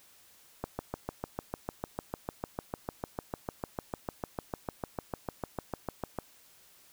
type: click train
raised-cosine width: 1 ms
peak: -19 dBFS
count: 38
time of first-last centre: 0.64-6.187 s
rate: 6.67 Hz
effects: white hiss -60 dBFS RMS until 6.92 s